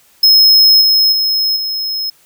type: tone with level steps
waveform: square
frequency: 5160 Hz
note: E8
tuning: 38 cents flat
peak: -5 / -8 / -12 / -17 dBFS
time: 0.23-2.1 s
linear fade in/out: 5 ms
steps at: 0.81 / 1.12 / 1.56 s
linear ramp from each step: 5 ms
effects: white hiss -50 dBFS RMS until 2.25 s